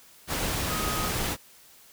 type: tone in noise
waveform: sine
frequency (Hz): 1256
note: D#6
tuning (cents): +16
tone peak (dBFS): -33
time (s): 0.68-1.12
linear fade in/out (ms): 50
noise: pink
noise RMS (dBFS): -29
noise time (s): 0.27-1.37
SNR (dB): -7
effects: white hiss -54 dBFS RMS until 1.92 s